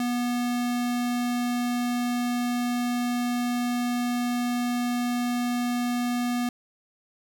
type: tone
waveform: square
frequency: 243.4 Hz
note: B3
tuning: 25 cents flat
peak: -25 dBFS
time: 0-6.49 s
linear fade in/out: 2 ms
effects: none